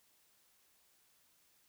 silence, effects white hiss -71 dBFS RMS until 1.68 s

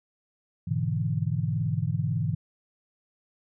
sine chord, E dominant seventh, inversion first, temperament equal, 103.83 / 123.47 / 146.83 / 164.81 Hz, G#2 / B2 / D3 / E3, 0 / 0 / 0 / 0 cents, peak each -30 dBFS, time 0.67-2.35 s, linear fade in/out 10 ms, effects none

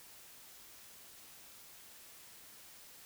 silence, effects white hiss -56 dBFS RMS until 3.05 s

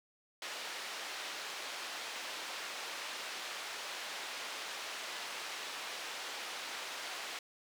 white band-pass noise, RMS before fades -43 dBFS, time 0.42-7.39 s, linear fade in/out 2 ms, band 470 to 4000 Hz, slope 12 dB/octave, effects none

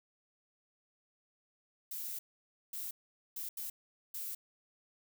violet noise bursts at uneven times, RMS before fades -41 dBFS, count 5, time 1.91-2.19 / 2.73-2.91 / 3.36-3.49 / 3.57-3.7 / 4.14-4.35 s, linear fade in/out 5 ms, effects none

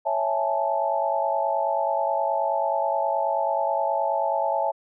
sine chord, A major seventh, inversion first, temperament equal, 554.4 / 659.3 / 830.6 / 880 Hz, C#5 / E5 / G#5 / A5, 0 / 0 / 0 / 0 cents, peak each -28 / -26 / -28 / -26 dBFS, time 0.05-4.72 s, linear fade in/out 20 ms, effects none

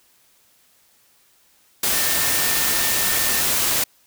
sine tone in noise, 1800 Hz, A6, 39 cents sharp, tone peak -30 dBFS, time 1.93-3.41 s, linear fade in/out 5 ms, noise white, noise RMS -20 dBFS, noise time 1.83-3.84 s, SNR -13 dB, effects white hiss -58 dBFS RMS until 4.06 s

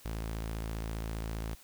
sawtooth tone, 55 Hz, A1, in tune, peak -31 dBFS, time 0.05-1.55 s, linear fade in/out 5 ms, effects white hiss -57 dBFS RMS until 1.63 s

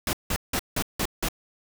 pink noise bursts, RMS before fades -26 dBFS, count 6, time 0.07-1.286 s, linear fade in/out 2 ms, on 61 ms, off 170 ms, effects none

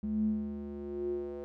square tone with band-pass filter sweep, 71.3 Hz, C#2, 49 cents sharp, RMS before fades -35 dBFS, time 0.03-1.44 s, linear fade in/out 0 ms, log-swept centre 190 to 440 Hz, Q 9.3, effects none

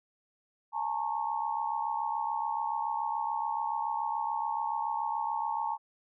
sine tone cluster, 845 / 912 / 1095 Hz, G#5 / A#5 / C#6, +30 / -38 / -22 cents, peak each -34 / -32 / -38 dBFS, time 0.72-5.78 s, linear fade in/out 50 ms, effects none

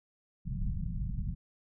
pink low-pass noise, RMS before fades -34 dBFS, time 0.45-1.35 s, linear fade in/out 20 ms, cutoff 190 Hz, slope 48 dB/octave, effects none

